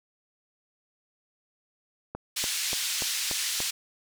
click train, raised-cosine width 1 ms, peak -20 dBFS, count 6, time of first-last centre 2.15-3.603 s, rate 3.44 Hz
white band-pass noise, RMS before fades -30 dBFS, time 2.36-3.71 s, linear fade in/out 10 ms, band 2400 to 7300 Hz, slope 12 dB/octave
effects none

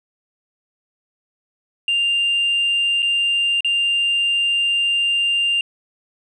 sine tone with dropouts, 2794 Hz, F7, in tune, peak -14 dBFS, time 1.88-5.61 s, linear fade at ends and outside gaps 2 ms, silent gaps 3.022-3.027 / 3.607-3.646 s, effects tanh soft clip ceiling -13 dBFS

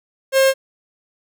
45% pulse tone, 535 Hz, C5, 38 cents sharp, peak -11 dBFS, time 0.32-0.54 s, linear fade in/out 50 ms, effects none

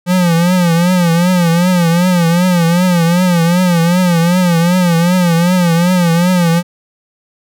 square tone with vibrato, 174.61 Hz, F3, in tune, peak -9 dBFS, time 0.06-6.63 s, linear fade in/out 50 ms, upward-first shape triangle, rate 2.6 Hz, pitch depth 110 cents each way, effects none

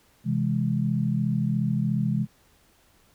sine chord, C augmented, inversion none, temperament equal, 130.81 / 164.81 / 207.7 Hz, C3 / E3 / G#3, 0 / 0 / 0 cents, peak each -26 / -27 / -26 dBFS, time 0.24-2.27 s, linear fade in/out 50 ms, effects pink hiss -61 dBFS RMS until 3.14 s

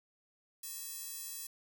square tone with high-pass filter, 368 Hz, F#4, 9 cents flat, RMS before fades -44 dBFS, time 0.63-1.47 s, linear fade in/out 5 ms, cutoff 8300 Hz, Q 0.77, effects none

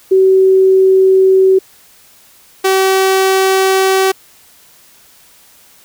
sine / sawtooth tone pair in turn, 380 / 382.2 Hz, F#4 / G4, +46 / -44 cents, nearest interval unison, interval 10 cents, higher second, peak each -5 dBFS, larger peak neither, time 0.11-1.59 / 2.64-4.12 s, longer neither, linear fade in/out 10 ms, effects white hiss -45 dBFS RMS until 5.84 s

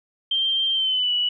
sine tone with pitch glide, 3157 to 2946 Hz, G7 to F#7, +12 to -8 cents, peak -19 dBFS, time 0.31-1.29 s, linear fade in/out 5 ms, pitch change -120 cents, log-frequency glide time 0.72-1.12 s, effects none

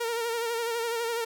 sawtooth tone with vibrato, 464.1 Hz, A#4, 8 cents flat, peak -24 dBFS, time 0-1.25 s, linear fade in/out 10 ms, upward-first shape sine, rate 12 Hz, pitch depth 46 cents each way, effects none

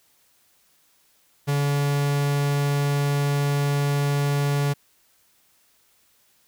45% pulse tone, 142.8 Hz, D3, 48 cents flat, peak -20 dBFS, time 1.47-4.74 s, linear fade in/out 20 ms, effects white hiss -62 dBFS RMS until 6.47 s

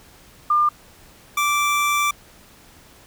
sine / 25% pulse tone pair in turn, 1200 / 1169.9 Hz, D6 / D6, +37 / -7 cents, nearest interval unison, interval 44 cents, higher first, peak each -14 dBFS, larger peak neither, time 0.5-0.69 / 1.37-2.11 s, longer second, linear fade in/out 5 ms, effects pink hiss -49 dBFS RMS until 3.06 s

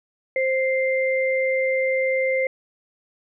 sine tone pair together, 524.2 / 2093 Hz, C5 / C7, +3 / 0 cents, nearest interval 2 octaves, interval 2397 cents, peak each -20 / -24 dBFS, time 0.36-2.47 s, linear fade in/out 2 ms, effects none

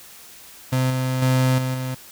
35% pulse tone with level steps, 129.3 Hz, C3, 20 cents flat, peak -16 / -19 / -14 / -20 / -23 dBFS, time 0.72-1.95 s, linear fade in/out 10 ms, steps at 0.9 / 1.22 / 1.58 / 1.74 s, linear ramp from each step 5 ms, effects white hiss -44 dBFS RMS until 2.11 s

